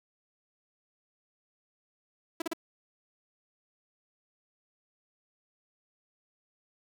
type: tone bursts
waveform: sawtooth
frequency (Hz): 329.6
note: E4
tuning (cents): 0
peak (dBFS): -26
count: 3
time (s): 2.4-2.534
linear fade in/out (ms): 5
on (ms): 20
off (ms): 37
effects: none